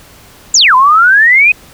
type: exponential two-way sweep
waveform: sine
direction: down then up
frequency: 7560 to 994 to 2551 Hz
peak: -3 dBFS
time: 0.54-1.52 s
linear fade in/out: 5 ms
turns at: 0.75 s
effects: pink hiss -39 dBFS RMS until 1.73 s